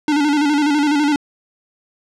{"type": "tone with vibrato", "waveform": "square", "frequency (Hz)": 293.7, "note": "D4", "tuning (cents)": 0, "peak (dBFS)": -14, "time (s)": [0.08, 1.16], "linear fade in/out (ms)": 2, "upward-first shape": "square", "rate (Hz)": 12, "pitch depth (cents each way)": 54, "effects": ["low-pass 6000 Hz 12 dB/octave"]}